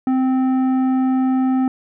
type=tone with tanh clipping; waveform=sine; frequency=260 Hz; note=C4; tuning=11 cents flat; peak=-16 dBFS; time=0.07-1.68 s; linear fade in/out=2 ms; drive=10 dB; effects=none